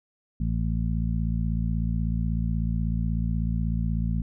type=harmonic tone; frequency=56.3 Hz; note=A1; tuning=40 cents sharp; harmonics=1 / 2 / 3 / 4; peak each=-26 / -30 / -29 / -33 dBFS; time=0.4-4.22 s; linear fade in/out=5 ms; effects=none

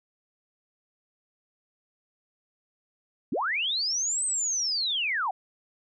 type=linear two-way sweep; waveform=sine; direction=up then down; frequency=164.81 to 8330 to 698 Hz; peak=-25 dBFS; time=3.32-5.31 s; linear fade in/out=5 ms; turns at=4.25 s; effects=none

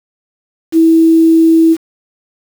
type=tone with quantisation; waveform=sine; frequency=325.8 Hz; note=E4; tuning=20 cents flat; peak=-4 dBFS; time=0.72-1.77 s; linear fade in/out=50 ms; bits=5; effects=none

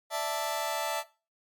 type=chord; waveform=sawtooth; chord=D suspended second; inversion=none; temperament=just; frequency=587.3 / 660.7 / 881 Hz; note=D5 / E5 / A5; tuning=0 / +4 / +2 cents; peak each=-32 / -28 / -29 dBFS; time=0.1-1.04 s; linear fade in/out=50 ms; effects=noise-tail reverb RT60 0.3 s tail -17 dB re dry + MP3 96 kbps

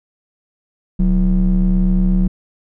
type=ring-modulated tone; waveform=triangle; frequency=74.9 Hz; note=D2; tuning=35 cents sharp; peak=-6 dBFS; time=0.99-2.28 s; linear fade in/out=10 ms; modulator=109 Hz; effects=none

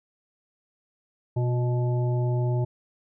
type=harmonic tone with a mistuned harmonic; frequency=123.47 Hz; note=B2; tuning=in tune; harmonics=1 / 3 / 5 / 7; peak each=-22 / -32 / -36 / -39 dBFS; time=1.36-2.65 s; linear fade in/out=10 ms; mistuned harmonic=3; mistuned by=-38 cents; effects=none

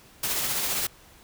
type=noise with tremolo; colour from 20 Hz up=white; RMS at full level=-26 dBFS; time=0.23-0.87 s; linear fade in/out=5 ms; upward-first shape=triangle; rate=15 Hz; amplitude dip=35%; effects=pink hiss -53 dBFS RMS until 1.23 s

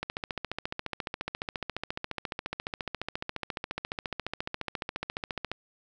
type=click train; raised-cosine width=0.3 ms; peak=-16 dBFS; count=80; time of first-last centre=0.03-5.516 s; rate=14.4 Hz; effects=none

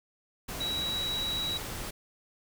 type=tone in noise; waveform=sine; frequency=3887 Hz; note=B7; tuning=28 cents flat; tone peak=-30 dBFS; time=0.6-1.58 s; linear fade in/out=10 ms; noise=pink; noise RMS=-38 dBFS; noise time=0.48-1.91 s; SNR=+5 dB; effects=none

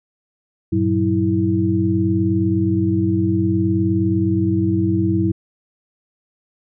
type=tone cluster; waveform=sine; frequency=98.2 / 117.6 / 186.4 / 325.8 Hz; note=G2 / A#2 / F#3 / E4; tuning=+4 / +16 / +13 / -20 cents; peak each=-20 / -25 / -21 / -18 dBFS; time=0.72-5.32 s; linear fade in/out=10 ms; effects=none

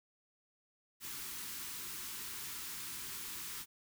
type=band-stop noise; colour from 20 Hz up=white; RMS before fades=-44 dBFS; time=1-3.66 s; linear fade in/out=50 ms; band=420 to 900 Hz; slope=48 dB/octave; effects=none

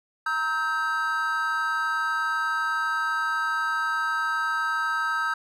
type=chord; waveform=triangle; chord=E diminished; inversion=second; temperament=equal with one note detuned; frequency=932.3 / 1287.7 / 1568 Hz; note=Bb5 / E6 / G6; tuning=0 / -41 / 0 cents; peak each=-31 / -25 / -25 dBFS; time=0.26-5.34 s; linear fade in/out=5 ms; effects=none

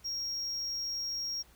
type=tone; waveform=triangle; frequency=5588 Hz; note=F8; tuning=in tune; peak=-32 dBFS; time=0.04-1.43 s; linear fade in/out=20 ms; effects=added 60 Hz sine -61 dBFS peak until 1.55 s + pink hiss -62 dBFS RMS until 1.55 s

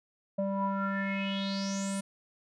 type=tone with low-pass filter sweep; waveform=square; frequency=196 Hz; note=G3; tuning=in tune; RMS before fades=-32 dBFS; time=0.38-2.01 s; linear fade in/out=10 ms; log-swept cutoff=640 to 9700 Hz; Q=7.2; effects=none

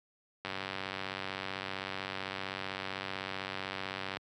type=click train; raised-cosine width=0.3 ms; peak=-20 dBFS; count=357; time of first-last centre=0.45-4.17 s; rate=95.7 Hz; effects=high-pass 100 Hz 12 dB/octave

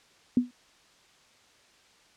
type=tone with exponential decay; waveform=sine; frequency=246.2 Hz; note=B3; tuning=5 cents flat; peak=-15 dBFS; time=0.37-0.51 s; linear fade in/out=2 ms; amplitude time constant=30 ms; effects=white hiss -60 dBFS RMS until 2.16 s + low-pass 6000 Hz 12 dB/octave

